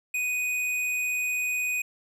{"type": "tone with hard clipping", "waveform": "triangle", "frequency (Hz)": 2489, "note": "D#7", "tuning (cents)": 0, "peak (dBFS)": -27, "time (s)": [0.14, 1.82], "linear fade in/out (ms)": 5, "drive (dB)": 15, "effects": []}